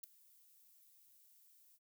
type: noise with ADSR envelope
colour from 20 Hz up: violet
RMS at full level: -44 dBFS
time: 0.03-1.79 s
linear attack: 10 ms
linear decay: 3 ms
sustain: -23 dB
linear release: 40 ms
effects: none